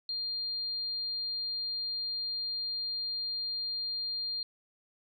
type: tone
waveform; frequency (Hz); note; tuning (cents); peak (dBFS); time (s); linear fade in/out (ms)
sine; 4200; C8; +6; -32; 0.09-4.43; 2
effects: none